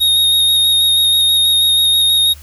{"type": "tone with vibrato", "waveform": "square", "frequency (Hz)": 3729, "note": "A#7", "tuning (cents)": 0, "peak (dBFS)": -10, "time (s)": [0, 2.34], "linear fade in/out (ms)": 20, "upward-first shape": "square", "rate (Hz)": 6.2, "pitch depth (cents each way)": 13, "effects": ["added 74 Hz sine -35 dBFS peak until 2.42 s", "white hiss -43 dBFS RMS until 2.42 s"]}